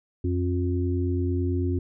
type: harmonic tone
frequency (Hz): 89.1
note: F2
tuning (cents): +35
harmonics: 1 / 3 / 4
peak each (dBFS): -24 / -29 / -30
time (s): 0.24-1.79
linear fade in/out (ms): 5
effects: none